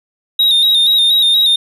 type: tone with vibrato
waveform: triangle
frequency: 3729 Hz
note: A#7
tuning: in tune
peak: -7 dBFS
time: 0.39-1.56 s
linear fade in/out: 5 ms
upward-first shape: square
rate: 4.2 Hz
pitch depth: 42 cents each way
effects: none